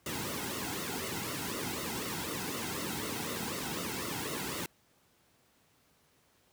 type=noise with flanger; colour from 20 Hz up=pink; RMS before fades=-37 dBFS; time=0.06-4.66 s; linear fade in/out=2 ms; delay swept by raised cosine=1.2 to 1.75 ms; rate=4 Hz; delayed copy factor=-0.75; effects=pink hiss -68 dBFS RMS until 6.52 s + high-pass 80 Hz 12 dB/octave